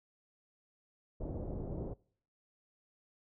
pink low-pass noise, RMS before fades -40 dBFS, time 1.2-1.94 s, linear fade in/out 10 ms, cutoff 600 Hz, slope 24 dB/octave, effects noise-tail reverb RT60 0.6 s tail -25 dB re dry

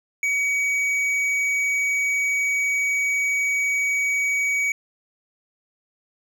sine tone with hard clipping, 2263 Hz, C#7, 35 cents sharp, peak -21 dBFS, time 0.23-4.72 s, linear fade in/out 2 ms, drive 6 dB, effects none

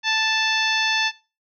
harmonic tone, 880 Hz, A5, in tune, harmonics 1 / 2 / 3 / 4 / 5 / 6 / 7, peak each -27 / -23 / -25 / -24 / -29 / -32 / -34 dBFS, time 0.03-1.12 s, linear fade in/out 50 ms, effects noise-tail reverb RT60 0.3 s tail -19 dB re dry

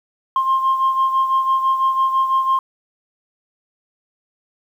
sine beating tone pair, 1059 / 1065 Hz, C6 / C6, +21 / +30 cents, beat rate 6 Hz, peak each -14 / -21 dBFS, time 0.36-2.59 s, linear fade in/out 2 ms, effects tanh soft clip ceiling -10 dBFS + 8-bit

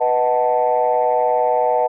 sine chord, B dominant seventh, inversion none, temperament equal, 493.9 / 622.3 / 740 / 880 Hz, B4 / D#5 / F#5 / A5, 0 / 0 / 0 / 0 cents, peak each -19 dBFS, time 0-1.88 s, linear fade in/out 20 ms, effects tanh soft clip ceiling -6 dBFS

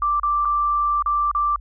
sine tone with dropouts, 1174.7 Hz, D6, in tune, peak -17 dBFS, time 0.02-1.56 s, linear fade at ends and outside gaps 2 ms, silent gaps 0.198-0.232 / 0.45-0.454 / 1.024-1.06 / 1.314-1.349 s, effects added 50 Hz sine -36 dBFS peak until 1.6 s

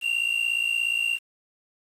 triangle tone pair together, 2737 / 2794 Hz, F7 / F7, -36 / 0 cents, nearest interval unison, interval 36 cents, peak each -24 dBFS, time 0.01-1.19 s, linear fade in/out 50 ms, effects resampled to 32000 Hz + 8-bit

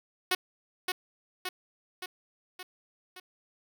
5% pulse tone with echo, 367.2 Hz, F#4, 13 cents flat, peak -13 dBFS, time 0.31-0.35 s, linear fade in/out 5 ms, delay 570 ms, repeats 5, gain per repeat -4 dB, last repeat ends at 3.2 s, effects none

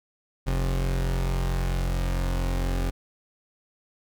40% pulse tone pair together, 44.48 / 133.3 Hz, F1 / C3, +32 / +33 cents, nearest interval octave + perfect fifth, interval 1901 cents, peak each -23 / -31 dBFS, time 0.46-2.91 s, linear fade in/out 20 ms, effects none

